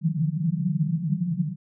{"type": "band-pass noise", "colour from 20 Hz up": "white", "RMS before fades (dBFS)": -25, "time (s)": [0.01, 1.56], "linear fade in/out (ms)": 50, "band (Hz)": [150, 180], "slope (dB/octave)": 96, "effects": []}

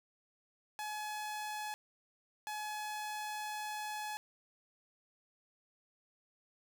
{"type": "tone bursts at uneven times", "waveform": "sawtooth", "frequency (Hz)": 848, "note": "G#5", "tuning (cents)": 36, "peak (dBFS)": -35, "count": 2, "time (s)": [[0.79, 1.74], [2.47, 4.17]], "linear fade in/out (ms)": 0, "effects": []}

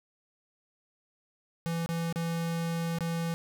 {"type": "tone with dropouts", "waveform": "square", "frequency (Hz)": 167, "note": "E3", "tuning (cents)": 23, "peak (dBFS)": -30, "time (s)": [1.66, 3.34], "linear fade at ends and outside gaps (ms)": 0, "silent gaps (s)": [[1.861, 1.89], [2.126, 2.159], [2.986, 3.007]], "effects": []}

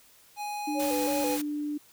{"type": "tone", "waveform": "square", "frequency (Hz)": 830.6, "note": "G#5", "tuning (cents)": 0, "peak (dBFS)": -33, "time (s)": [0.36, 1.39], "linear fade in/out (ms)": 50}
{"type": "tone with pitch glide", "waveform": "sine", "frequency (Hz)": [299.1, 295.7], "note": ["D4", "D4"], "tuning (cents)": [32, 12], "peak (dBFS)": -29, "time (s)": [0.67, 1.78], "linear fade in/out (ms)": 10, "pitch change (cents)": -20, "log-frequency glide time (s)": [0.78, 1.07]}
{"type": "tone with vibrato", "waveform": "sine", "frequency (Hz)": 528, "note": "C5", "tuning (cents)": 16, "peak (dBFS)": -29, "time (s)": [0.74, 1.39], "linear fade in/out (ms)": 50, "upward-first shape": "square", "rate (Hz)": 3, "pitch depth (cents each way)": 100}
{"type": "noise", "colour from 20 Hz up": "white", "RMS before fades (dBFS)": -36, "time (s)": [0.79, 1.42], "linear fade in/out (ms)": 10}
{"effects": ["white hiss -58 dBFS RMS until 1.92 s"]}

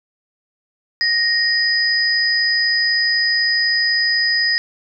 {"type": "tone pair together", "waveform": "sine", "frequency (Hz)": [1864.7, 4978], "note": ["A#6", "D#8"], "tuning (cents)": [0, 0], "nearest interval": "octave + perfect fourth", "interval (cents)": 1700, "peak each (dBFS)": -17, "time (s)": [1.01, 4.58], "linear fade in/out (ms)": 0, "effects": []}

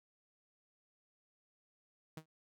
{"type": "tone with exponential decay", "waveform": "sawtooth", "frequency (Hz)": 158, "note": "D#3", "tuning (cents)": 27, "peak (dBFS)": -39, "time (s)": [2.17, 2.26], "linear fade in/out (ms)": 5, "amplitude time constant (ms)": 18, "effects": []}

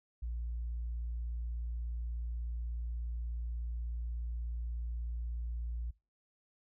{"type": "tone", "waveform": "sine", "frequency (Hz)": 58.27, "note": "A#1", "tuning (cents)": 0, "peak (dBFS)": -34, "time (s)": [0.22, 5.91], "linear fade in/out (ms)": 10, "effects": ["noise-tail reverb RT60 0.3 s tail -23 dB re dry", "tanh soft clip ceiling -32 dBFS"]}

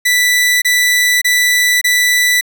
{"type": "tone bursts", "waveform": "sawtooth", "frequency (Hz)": 1975.5, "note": "B6", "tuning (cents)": 0, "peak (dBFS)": -6, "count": 4, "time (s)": [0.05, 2.411], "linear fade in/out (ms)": 10, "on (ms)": 570, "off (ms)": 27, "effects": []}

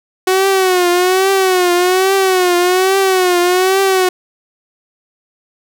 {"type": "tone with vibrato", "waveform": "sawtooth", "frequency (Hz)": 370, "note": "F#4", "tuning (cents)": 0, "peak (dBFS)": -6, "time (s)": [0.27, 4.09], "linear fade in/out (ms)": 5, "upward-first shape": "triangle", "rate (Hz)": 1.2, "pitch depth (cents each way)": 99, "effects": []}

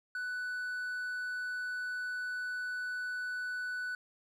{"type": "tone", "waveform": "triangle", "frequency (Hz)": 1489, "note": "F#6", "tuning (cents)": 11, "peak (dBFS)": -33, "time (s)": [0.15, 3.95], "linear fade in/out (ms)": 2, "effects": []}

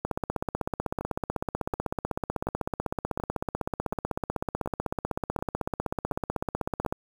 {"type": "two click trains", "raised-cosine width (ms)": 1, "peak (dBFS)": [-14, -19], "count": [111, 9], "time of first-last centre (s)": [[0.05, 6.925], [1.01, 6.849]], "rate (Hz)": [16, 1.37], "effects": ["7-bit"]}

